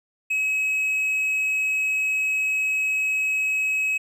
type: tone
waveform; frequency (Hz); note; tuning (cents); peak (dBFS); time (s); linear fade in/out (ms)
triangle; 2558; D#7; +47; -19; 0.3-3.98; 10
effects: none